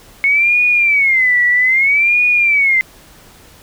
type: tone with vibrato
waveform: sine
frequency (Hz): 2189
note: C#7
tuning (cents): -22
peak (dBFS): -9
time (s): 0.24-2.81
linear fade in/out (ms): 0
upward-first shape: sine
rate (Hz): 0.62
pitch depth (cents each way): 200
effects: pink hiss -43 dBFS RMS until 3.62 s